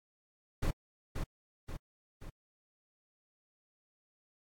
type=noise with echo; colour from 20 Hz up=brown; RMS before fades=-30 dBFS; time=0.62-0.71 s; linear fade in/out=10 ms; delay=530 ms; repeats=3; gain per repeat=-5 dB; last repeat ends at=2.3 s; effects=AAC 64 kbps